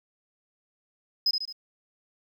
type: tone with echo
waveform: sine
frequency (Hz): 5060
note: D#8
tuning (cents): +28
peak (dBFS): -18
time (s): 1.26-1.31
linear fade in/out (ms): 5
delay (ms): 72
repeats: 3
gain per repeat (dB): -6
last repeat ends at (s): 1.526
effects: tanh soft clip ceiling -18 dBFS + 10-bit